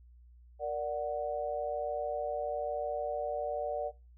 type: chord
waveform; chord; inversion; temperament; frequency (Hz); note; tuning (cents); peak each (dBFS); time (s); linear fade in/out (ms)
sine; Bb augmented; none; equal; 466.2 / 587.3 / 740; Bb4 / D5 / F#5; 0 / 0 / 0; -39 / -34 / -37; 0.59-3.92; 50
effects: noise-tail reverb RT60 0.3 s tail -23 dB re dry + added 60 Hz sine -54 dBFS peak until 4.17 s